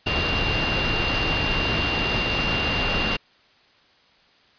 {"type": "tone in noise", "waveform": "sine", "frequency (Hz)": 2782, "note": "F7", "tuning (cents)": -7, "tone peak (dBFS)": -25, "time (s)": [0.06, 3.17], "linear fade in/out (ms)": 10, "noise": "pink", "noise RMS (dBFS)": -24, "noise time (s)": [0.06, 3.17], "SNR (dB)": -4, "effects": ["white hiss -57 dBFS RMS until 4.58 s", "resampled to 11025 Hz"]}